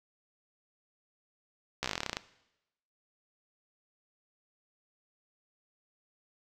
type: slowing click train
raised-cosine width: 0.2 ms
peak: -14 dBFS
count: 15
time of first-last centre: 1.83-2.169 s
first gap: 14 ms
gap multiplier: 1.08
effects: noise-tail reverb RT60 0.9 s tail -18 dB re dry